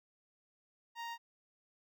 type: tone with notch filter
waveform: sawtooth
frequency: 932.3 Hz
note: A#5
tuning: in tune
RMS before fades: -43 dBFS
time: 0.95-1.18 s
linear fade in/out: 50 ms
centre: 10000 Hz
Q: 0.54
effects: none